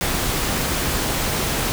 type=noise; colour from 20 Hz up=pink; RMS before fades=-22 dBFS; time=0.01-1.72 s; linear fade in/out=0 ms; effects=none